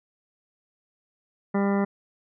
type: harmonic tone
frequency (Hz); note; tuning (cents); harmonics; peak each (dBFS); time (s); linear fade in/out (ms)
199.2; G3; +28; 1 / 2 / 3 / 4 / 5 / 6 / 7 / 9 / 10; -22 / -28 / -32 / -34 / -36 / -38 / -39 / -41 / -42; 1.54-1.85; 10
effects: none